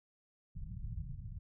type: low-pass noise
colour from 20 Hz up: pink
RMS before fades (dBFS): -43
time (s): 0.55-1.39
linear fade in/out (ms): 5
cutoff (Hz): 170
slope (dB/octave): 48
effects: none